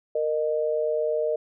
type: tone pair together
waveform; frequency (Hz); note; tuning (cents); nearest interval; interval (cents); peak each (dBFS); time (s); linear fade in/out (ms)
sine; 464.1 / 614; A#4 / D#5; -8 / -23; perfect fourth; 485; -25; 0.15-1.36; 5
effects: none